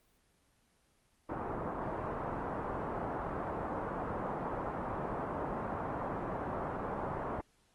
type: low-pass noise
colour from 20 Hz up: white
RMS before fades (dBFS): -38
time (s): 1.29-7.41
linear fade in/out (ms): 5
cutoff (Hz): 1100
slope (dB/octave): 24
effects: pink hiss -71 dBFS RMS until 7.74 s + Opus 24 kbps